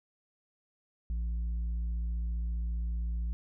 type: tone with tanh clipping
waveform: sine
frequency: 57.2 Hz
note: A#1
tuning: 32 cents flat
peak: -31 dBFS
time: 1.1-3.33 s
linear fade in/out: 0 ms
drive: 4 dB
effects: none